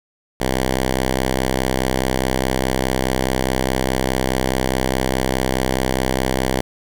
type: tone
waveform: 5% pulse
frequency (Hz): 64.8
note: C2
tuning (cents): -16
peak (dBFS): -6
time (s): 0.4-6.61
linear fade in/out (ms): 5
effects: 8-bit